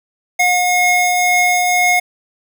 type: tone pair together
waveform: square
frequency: 720 / 2158 Hz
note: F#5 / C#7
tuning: -47 / -47 cents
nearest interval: octave + perfect fifth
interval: 1900 cents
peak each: -15 dBFS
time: 0.39-2 s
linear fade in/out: 10 ms
effects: none

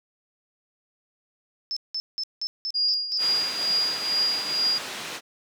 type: tone bursts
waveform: sine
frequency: 5260 Hz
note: E8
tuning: 5 cents flat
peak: -26 dBFS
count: 7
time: 1.71-3.175 s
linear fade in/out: 0 ms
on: 55 ms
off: 180 ms
type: tone with tremolo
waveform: sine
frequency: 4844 Hz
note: D#8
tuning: 47 cents flat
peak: -19 dBFS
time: 2.74-4.79 s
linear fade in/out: 20 ms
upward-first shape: triangle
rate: 2.2 Hz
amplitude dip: 75%
type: band-pass noise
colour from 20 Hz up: white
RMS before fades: -35 dBFS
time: 3.18-5.21 s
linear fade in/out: 50 ms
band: 180 to 4400 Hz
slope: 12 dB/octave
effects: none

